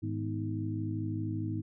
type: harmonic tone with a mistuned harmonic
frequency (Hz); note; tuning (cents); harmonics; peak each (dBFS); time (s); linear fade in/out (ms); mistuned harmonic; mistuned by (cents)
52.7; G#1; +26; 2 / 3 / 4 / 5 / 6; -34 / -42 / -45 / -40 / -37; 0.02-1.62; 20; 5; -83
effects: none